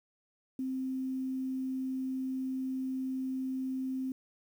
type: tone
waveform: sine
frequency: 261.6 Hz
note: C4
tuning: in tune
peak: -32 dBFS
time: 0.59-4.12 s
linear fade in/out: 2 ms
effects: 10-bit